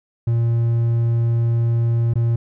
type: tone with dropouts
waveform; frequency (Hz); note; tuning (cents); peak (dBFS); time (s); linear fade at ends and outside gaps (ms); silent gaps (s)
triangle; 116.6; A#2; +1; -13; 0.27-2.36; 5; 2.137-2.155
effects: none